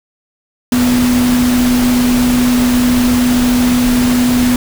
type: tone in noise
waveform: sine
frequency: 246.6 Hz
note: B3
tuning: 2 cents flat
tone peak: -9 dBFS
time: 0.72-4.56 s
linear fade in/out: 2 ms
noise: pink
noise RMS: -19 dBFS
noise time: 0.72-4.56 s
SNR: +7 dB
effects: none